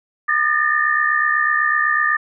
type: tone cluster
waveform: sine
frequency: 1213 / 1760 / 1828 Hz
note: D#6 / A6 / A#6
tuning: -44 / 0 / -34 cents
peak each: -19 dBFS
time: 0.28-2.17 s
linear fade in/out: 10 ms
effects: none